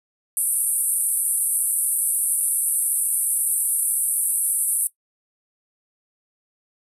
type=band-pass noise; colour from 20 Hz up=pink; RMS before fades=-22 dBFS; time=0.37-4.87 s; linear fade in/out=0 ms; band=8700 to 12000 Hz; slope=96 dB/octave; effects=noise-tail reverb RT60 0.1 s tail -17 dB re dry